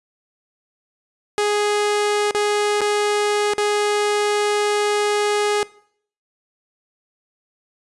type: tone with dropouts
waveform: sawtooth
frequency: 415.3 Hz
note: G#4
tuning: in tune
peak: -13 dBFS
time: 1.38-5.63 s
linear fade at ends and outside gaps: 0 ms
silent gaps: 2.31-2.348 / 2.807-2.816 / 3.536-3.581 s
effects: noise-tail reverb RT60 0.6 s tail -21 dB re dry + resampled to 24000 Hz